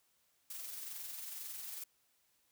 blue noise with amplitude modulation, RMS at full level -44 dBFS, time 0.5-1.84 s, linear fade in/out 5 ms, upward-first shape sine, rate 22.1 Hz, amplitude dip 35%, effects white hiss -75 dBFS RMS until 2.51 s

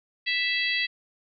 harmonic tone, 659.3 Hz, E5, in tune, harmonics 3 / 4 / 5 / 6 / 7, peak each -27 / -29 / -31 / -33 / -34 dBFS, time 0.26-0.87 s, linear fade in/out 20 ms, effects none

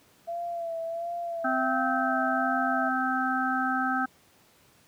sine tone with vibrato, 675 Hz, E5, 41 cents sharp, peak -30 dBFS, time 0.27-2.9 s, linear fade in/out 20 ms, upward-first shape sine, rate 1.4 Hz, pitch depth 41 cents each way
harmonic tone, 259.1 Hz, C4, 17 cents flat, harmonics 1 / 3 / 5 / 6, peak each -30 / -30 / -30 / -30 dBFS, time 1.44-4.06 s, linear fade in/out 10 ms
effects pink hiss -60 dBFS RMS until 4.87 s + high-pass 100 Hz 12 dB/octave

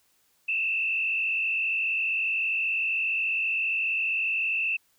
sine tone with frequency modulation, 2647 Hz, E7, 7 cents sharp, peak -24 dBFS, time 0.48-4.77 s, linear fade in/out 10 ms, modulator 47.5 Hz, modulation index 1.8, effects white hiss -67 dBFS RMS until 4.98 s

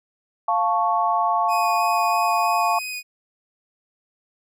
sine chord, F augmented, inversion none, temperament equal, 698.5 / 880 / 1108.7 Hz, F5 / A5 / C#6, 0 / 0 / 0 cents, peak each -22 dBFS, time 0.48-2.79 s, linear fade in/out 5 ms
sawtooth tone with vibrato, 2489 Hz, D#7, in tune, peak -25 dBFS, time 1.48-3.03 s, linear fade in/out 50 ms, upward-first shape square, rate 3.1 Hz, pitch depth 10 cents each way
effects none

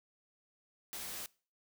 white noise, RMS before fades -43 dBFS, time 0.93-1.26 s, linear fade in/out 0 ms, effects noise-tail reverb RT60 0.4 s tail -23 dB re dry

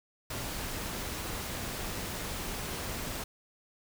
pink noise, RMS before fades -37 dBFS, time 0.3-3.24 s, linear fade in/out 5 ms, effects none

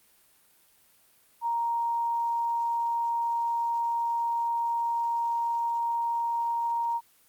sine tone, 934 Hz, A#5, 3 cents sharp, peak -25 dBFS, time 1.41-7.01 s, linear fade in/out 50 ms, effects white hiss -62 dBFS RMS until 7.28 s + Opus 32 kbps

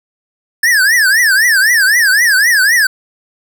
square tone with vibrato, 1720 Hz, A6, 40 cents flat, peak -8 dBFS, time 0.63-2.87 s, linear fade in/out 5 ms, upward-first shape triangle, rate 3.9 Hz, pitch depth 270 cents each way, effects none

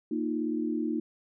sine chord, Bb suspended fourth, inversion none, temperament just, 233.1 / 310.8 / 349.6 Hz, Bb3 / Eb4 / F4, 0 / -2 / +2 cents, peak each -32 / -30 / -35 dBFS, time 0.11-1 s, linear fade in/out 5 ms, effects none

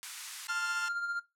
white high-pass noise, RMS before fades -41 dBFS, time 0.03-0.47 s, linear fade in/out 0 ms, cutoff 1100 Hz, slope 24 dB/octave
10% pulse chord, F major, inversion first, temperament equal, 880 / 1046.5 / 1396.9 Hz, A5 / C6 / F6, 0 / 0 / 0 cents, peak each -33 / -36 / -33 dBFS, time 0.48-0.89 s, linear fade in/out 10 ms
triangle tone with tremolo, 1396.9 Hz, F6, in tune, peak -29 dBFS, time 0.49-1.2 s, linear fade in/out 10 ms, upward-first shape sine, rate 15 Hz, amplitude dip 50%
effects noise-tail reverb RT60 0.2 s tail -17 dB re dry + low-pass 10000 Hz 12 dB/octave

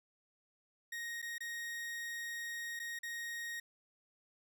40% pulse tone with dropouts, 1871 Hz, A#6, 6 cents sharp, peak -39 dBFS, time 0.92-3.6 s, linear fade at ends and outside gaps 5 ms, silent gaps 1.218-1.225 / 1.382-1.405 / 2.793-2.798 / 2.99-3.031 s, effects none

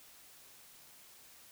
silence, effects white hiss -58 dBFS RMS until 1.51 s

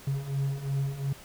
triangle beating tone pair, 135.9 / 138.7 Hz, C#3 / C#3, -34 / +1 cents, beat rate 2.8 Hz, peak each -31 / -27 dBFS, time 0.07-1.13 s, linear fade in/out 5 ms, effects pink hiss -49 dBFS RMS until 1.24 s

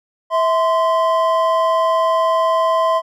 triangle tone pair together, 651.9 / 1036 Hz, E5 / C6, -19 / -17 cents, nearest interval minor sixth, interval 802 cents, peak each -14 dBFS, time 0.3-3.02 s, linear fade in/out 50 ms, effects none

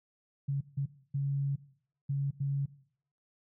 sine tone bursts at uneven times, 139.4 Hz, C#3, 10 cents sharp, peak -28 dBFS, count 5, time 0.48-0.61 / 0.77-0.86 / 1.14-1.56 / 2.09-2.31 / 2.4-2.66 s, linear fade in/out 10 ms, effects noise-tail reverb RT60 0.6 s tail -18 dB re dry

